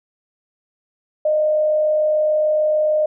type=tone with frequency modulation; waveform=sine; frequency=613 Hz; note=D#5; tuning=26 cents flat; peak=-14 dBFS; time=1.25-3.06 s; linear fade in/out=5 ms; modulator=46.8 Hz; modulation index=0.24; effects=none